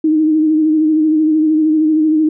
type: tone with vibrato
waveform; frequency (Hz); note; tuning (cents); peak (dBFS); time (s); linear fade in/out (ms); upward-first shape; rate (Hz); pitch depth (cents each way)
sine; 311.1; D#4; 0; -9; 0.04-2.29; 5; sine; 13; 38
effects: none